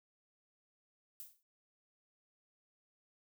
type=noise with exponential decay; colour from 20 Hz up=violet; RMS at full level=-45 dBFS; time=1.2-1.43 s; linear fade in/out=0 ms; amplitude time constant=48 ms; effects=none